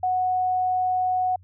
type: tone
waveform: sine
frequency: 737 Hz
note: F#5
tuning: 7 cents flat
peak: -20 dBFS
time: 0.03-1.36 s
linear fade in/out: 5 ms
effects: added 91 Hz sine -48 dBFS peak until 1.43 s